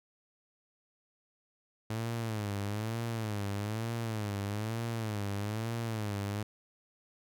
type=tone with vibrato; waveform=sawtooth; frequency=108 Hz; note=A2; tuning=32 cents flat; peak=-29 dBFS; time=1.9-6.43 s; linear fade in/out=5 ms; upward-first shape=sine; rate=1.1 Hz; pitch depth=130 cents each way; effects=none